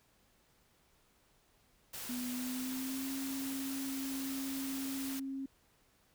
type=noise; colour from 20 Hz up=white; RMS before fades=-44 dBFS; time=1.93-5.2 s; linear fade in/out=10 ms
type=tone with pitch glide; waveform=sine; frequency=247.6 to 270 Hz; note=B3 to C#4; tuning=+5 to -45 cents; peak=-37 dBFS; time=2.09-5.46 s; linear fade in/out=5 ms; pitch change=+150 cents; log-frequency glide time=2.27-3.11 s
effects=pink hiss -70 dBFS RMS until 6.14 s